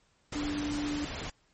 sine tone in noise, 293.7 Hz, D4, in tune, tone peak -31 dBFS, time 0.35-1.05 s, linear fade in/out 5 ms, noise pink, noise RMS -38 dBFS, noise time 0.32-1.3 s, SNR +4 dB, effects pink hiss -69 dBFS RMS until 1.53 s + MP3 32 kbps

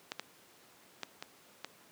clicks, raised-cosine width 0.2 ms, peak -19 / -19 / -19 / -23 / -21 dBFS, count 5, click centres 0.119 / 0.196 / 1.033 / 1.225 / 1.646 s, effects pink hiss -60 dBFS RMS until 1.91 s + high-pass 200 Hz 12 dB/octave

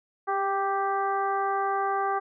harmonic tone with a mistuned harmonic, 392 Hz, G4, in tune, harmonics 1 / 2 / 3 / 4 / 5, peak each -31 / -27 / -29 / -36 / -43 dBFS, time 0.27-2.2 s, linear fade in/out 20 ms, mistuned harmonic 1, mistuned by +17 cents, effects none

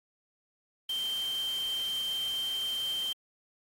sine tone in noise, 3136 Hz, G7, in tune, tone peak -30 dBFS, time 0.89-3.13 s, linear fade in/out 5 ms, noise white, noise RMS -45 dBFS, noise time 0.89-3.13 s, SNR +12 dB, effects AAC 48 kbps

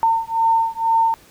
sine beating tone pair, 906 / 908.1 Hz, A#5 / A#5, -50 / -46 cents, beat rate 2.1 Hz, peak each -18 dBFS, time 0.03-1.14 s, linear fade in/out 0 ms, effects pink hiss -49 dBFS RMS until 1.3 s

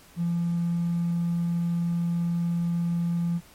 triangle tone with hard clipping, 171 Hz, F3, 36 cents flat, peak -23 dBFS, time 0.16-3.41 s, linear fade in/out 50 ms, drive 3 dB, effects pink hiss -53 dBFS RMS until 3.54 s + MP3 64 kbps

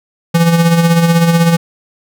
square tone with tremolo, 167.9 Hz, E3, 32 cents sharp, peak -6 dBFS, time 0.34-1.57 s, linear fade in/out 10 ms, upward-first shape sine, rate 16 Hz, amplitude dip 50%, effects none

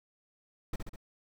brown noise with echo, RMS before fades -32 dBFS, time 0.73-0.76 s, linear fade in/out 5 ms, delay 67 ms, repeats 3, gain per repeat -4 dB, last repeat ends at 0.961 s, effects none

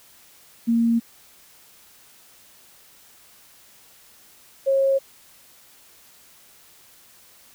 sine tone pair in turn, 231.6 / 542.5 Hz, A#3 / C#5, -11 / -37 cents, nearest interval octave + minor third, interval 1474 cents, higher second, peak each -16 dBFS, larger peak neither, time 0.67-1 / 4.66-4.99 s, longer neither, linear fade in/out 20 ms, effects white hiss -52 dBFS RMS until 7.54 s

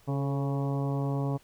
harmonic tone with a mistuned harmonic, 138.59 Hz, C#3, in tune, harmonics 1 / 2 / 3 / 4 / 5 / 6 / 7 / 8, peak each -28 / -34 / -38 / -40 / -42 / -44 / -45 / -46 dBFS, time 0.07-1.38 s, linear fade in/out 20 ms, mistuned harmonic 3, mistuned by +39 cents, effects pink hiss -61 dBFS RMS until 1.43 s

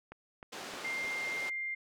click train, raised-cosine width 0.5 ms, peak -31 dBFS, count 4, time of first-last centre 0.12-1.046 s, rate 3.24 Hz
pink band-pass noise, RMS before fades -44 dBFS, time 0.52-1.5 s, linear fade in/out 10 ms, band 350 to 6400 Hz, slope 12 dB/octave
sine tone, 2100 Hz, C7, 6 cents sharp, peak -34 dBFS, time 0.84-1.75 s, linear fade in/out 10 ms
effects none

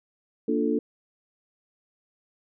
sine chord, Bb major seventh, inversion none, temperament equal, 233.1 / 293.7 / 349.2 / 440 Hz, Bb3 / D4 / F4 / A4, 0 / 0 / 0 / 0 cents, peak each -27 / -26 / -31 / -27 dBFS, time 0.48-0.79 s, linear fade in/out 5 ms, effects none

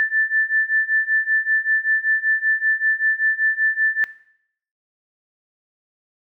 sine beating tone pair, 1760 / 1765.2 Hz, A6 / A6, 0 / +5 cents, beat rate 5.2 Hz, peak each -20 dBFS, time 0-4.04 s, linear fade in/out 0 ms, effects noise-tail reverb RT60 0.7 s tail -18 dB re dry

